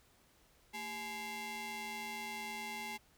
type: ring-modulated tone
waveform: sawtooth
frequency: 622.3 Hz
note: D#5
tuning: in tune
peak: -34 dBFS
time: 0.73-2.98 s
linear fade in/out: 20 ms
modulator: 1470 Hz
effects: pink hiss -68 dBFS RMS until 3.17 s